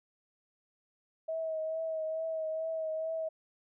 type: tone with vibrato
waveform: sine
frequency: 640 Hz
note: D#5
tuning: 49 cents sharp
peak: -32 dBFS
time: 1.28-3.29 s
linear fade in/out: 10 ms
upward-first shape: triangle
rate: 2.3 Hz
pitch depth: 30 cents each way
effects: none